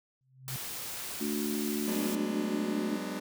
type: tone with exponential growth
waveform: sine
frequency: 130.81 Hz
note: C3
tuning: in tune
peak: -33 dBFS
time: 0.21-0.56 s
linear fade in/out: 0 ms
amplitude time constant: 75 ms
type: noise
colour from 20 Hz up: white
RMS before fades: -39 dBFS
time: 0.48-2.15 s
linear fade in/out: 0 ms
type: harmonic tone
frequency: 73.42 Hz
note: D2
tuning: in tune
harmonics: 3 / 4 / 5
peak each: -33 / -35 / -37 dBFS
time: 1.2-2.97 s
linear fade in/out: 20 ms
type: chord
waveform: sawtooth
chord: G# half-diminished seventh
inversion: third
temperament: just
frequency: 186.89 / 207.7 / 249.2 / 299 Hz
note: F#3 / G#3 / B3 / D4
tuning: +18 / 0 / +16 / +31 cents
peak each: -36 dBFS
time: 1.87-3.2 s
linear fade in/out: 10 ms
effects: none